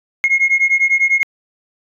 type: beating tone pair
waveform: sine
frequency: 2151 / 2161 Hz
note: C7 / C#7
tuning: +47 / -45 cents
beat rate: 10 Hz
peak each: -13 dBFS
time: 0.24-1.23 s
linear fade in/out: 0 ms
effects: tanh soft clip ceiling -6 dBFS